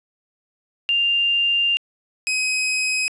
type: tone pair in turn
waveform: sine / sawtooth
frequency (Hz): 2794 / 2529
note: F7 / D#7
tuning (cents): 0 / +28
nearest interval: major second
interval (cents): 172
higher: first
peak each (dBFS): -16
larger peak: neither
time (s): 0.89-1.77 / 2.27-3.08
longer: first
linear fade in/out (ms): 0
effects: resampled to 24000 Hz + 9-bit